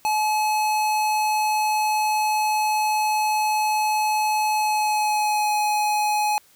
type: tone with pitch glide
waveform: square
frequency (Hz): 855 to 841.8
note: A5 to G#5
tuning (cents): -50 to +23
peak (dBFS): -20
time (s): 0.05-6.38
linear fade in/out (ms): 0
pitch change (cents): -27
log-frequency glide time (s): 4.54-5.52
effects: white hiss -56 dBFS RMS until 6.55 s